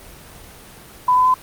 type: tone with pitch steps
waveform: sine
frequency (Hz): 999 / 1008.9 / 1018.8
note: B5 / B5 / C6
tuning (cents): +20 / +37 / -46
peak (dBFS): -11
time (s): 1.08-1.341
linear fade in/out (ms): 5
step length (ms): 87
effects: pink hiss -41 dBFS RMS until 1.42 s + Opus 24 kbps